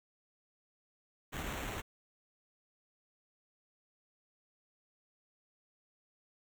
pink noise with sample-and-hold, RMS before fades -40 dBFS, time 1.32-1.82 s, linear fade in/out 20 ms, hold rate 4900 Hz, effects none

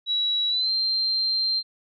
sine tone with pitch glide, 3900 to 4156 Hz, B7 to C8, -23 to -12 cents, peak -21 dBFS, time 0.06-1.63 s, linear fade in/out 50 ms, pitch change +111 cents, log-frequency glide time 0.49-0.71 s, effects none

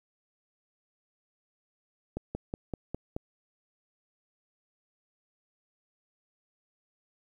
slowing click train, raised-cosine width 2 ms, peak -20 dBFS, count 6, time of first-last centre 2.17-3.165 s, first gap 180 ms, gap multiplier 1.05, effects 10-bit

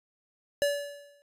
square tone with exponential decay, 574 Hz, D5, 40 cents flat, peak -22 dBFS, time 0.62-1.22 s, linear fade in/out 0 ms, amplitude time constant 130 ms, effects resampled to 32000 Hz

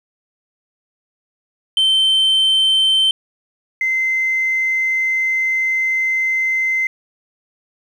sine tone pair in turn, 3100 / 2069 Hz, G7 / C7, -20 / -20 cents, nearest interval perfect fifth, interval 700 cents, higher first, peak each -9 / -14 dBFS, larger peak first, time 1.77-3.11 / 3.81-6.87 s, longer second, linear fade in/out 2 ms, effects tanh soft clip ceiling -10 dBFS + 8-bit

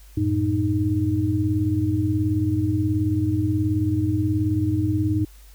sine tone cluster, 92.7 / 111.3 / 308.8 Hz, F#2 / A2 / D#4, +4 / +20 / -13 cents, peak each -24 / -24 / -22 dBFS, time 0.17-5.25 s, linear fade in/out 5 ms, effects added 50 Hz sine -44 dBFS peak until 5.54 s + white hiss -54 dBFS RMS until 5.54 s

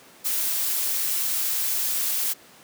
blue noise, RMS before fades -25 dBFS, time 0.24-2.34 s, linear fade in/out 20 ms, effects pink hiss -50 dBFS RMS until 2.63 s + high-pass 200 Hz 12 dB/octave

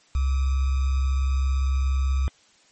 sine tone with sample-and-hold, 67 Hz, C2, 42 cents sharp, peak -19 dBFS, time 0.15-2.28 s, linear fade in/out 0 ms, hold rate 1225 Hz, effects white hiss -58 dBFS RMS until 2.71 s + MP3 32 kbps

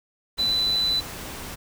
sine tone in noise, 3994 Hz, B7, 19 cents sharp, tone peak -20 dBFS, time 0.38-1.01 s, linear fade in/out 20 ms, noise pink, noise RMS -36 dBFS, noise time 0.37-1.56 s, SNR +13 dB, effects none

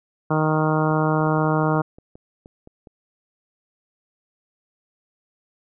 harmonic tone, 155.56 Hz, D#3, in tune, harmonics 1 / 2 / 3 / 4 / 5 / 6 / 7 / 8 / 9, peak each -21 / -24 / -26 / -27 / -28 / -29 / -29 / -30 / -31 dBFS, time 0.3-1.82 s, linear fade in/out 10 ms
clicks, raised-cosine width 2 ms, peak -30 dBFS, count 12, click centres 0.912 / 1.205 / 1.269 / 1.38 / 1.448 / 1.636 / 1.756 / 1.985 / 2.155 / 2.459 / 2.674 / 2.872 s
effects none

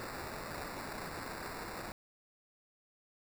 violet noise with sample-and-hold, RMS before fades -43 dBFS, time 0-1.92 s, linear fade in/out 0 ms, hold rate 3150 Hz, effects none

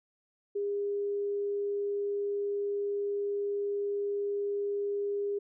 sine tone, 405.4 Hz, G#4, 42 cents flat, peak -29 dBFS, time 0.55-5.39 s, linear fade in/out 10 ms, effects none

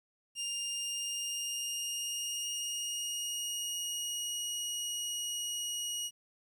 20% pulse tone with pitch glide, 2807 to 2894 Hz, F7 to F#7, +8 to -39 cents, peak -29 dBFS, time 0.35-6.11 s, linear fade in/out 50 ms, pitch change +53 cents, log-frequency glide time 0.64-4.37 s, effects 11-bit

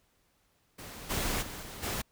pink noise with level steps, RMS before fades -45 / -32 / -42 / -44 / -34 dBFS, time 0.78-2.02 s, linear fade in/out 10 ms, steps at 1.09 / 1.41 / 1.61 / 1.82 s, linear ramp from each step 20 ms, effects pink hiss -71 dBFS RMS until 2.11 s

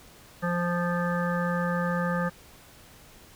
harmonic tone, 174.61 Hz, F3, in tune, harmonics 1 / 3 / 5 / 7 / 9 / 10, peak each -27 / -31 / -37 / -33 / -36 / -37 dBFS, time 0.42-2.3 s, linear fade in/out 20 ms, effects pink hiss -52 dBFS RMS until 3.35 s

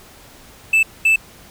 triangle tone bursts at uneven times, 2637 Hz, E7, in tune, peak -9 dBFS, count 2, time 0.73-0.83 / 1.05-1.16 s, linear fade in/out 5 ms, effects pink hiss -44 dBFS RMS until 1.5 s

